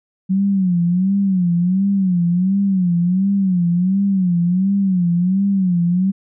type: tone with vibrato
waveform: sine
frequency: 185 Hz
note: F#3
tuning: in tune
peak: -13 dBFS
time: 0.29-6.12 s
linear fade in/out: 20 ms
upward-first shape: sine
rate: 1.4 Hz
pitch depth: 130 cents each way
effects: none